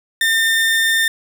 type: tone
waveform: 30% pulse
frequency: 1807 Hz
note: A6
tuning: 46 cents sharp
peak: -11 dBFS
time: 0.21-1.08 s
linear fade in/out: 2 ms
effects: none